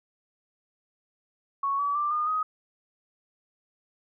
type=tone with pitch steps; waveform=sine; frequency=1108.7 / 1143.8 / 1180.1 / 1217.5 / 1256 Hz; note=C#6 / D6 / D6 / D#6 / D#6; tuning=0 / -46 / +8 / -38 / +16 cents; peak=-24 dBFS; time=1.63-2.43 s; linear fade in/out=5 ms; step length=160 ms; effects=none